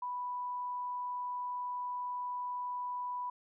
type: tone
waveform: sine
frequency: 987.8 Hz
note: B5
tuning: in tune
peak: -35 dBFS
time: 0.02-3.3 s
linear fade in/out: 5 ms
effects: none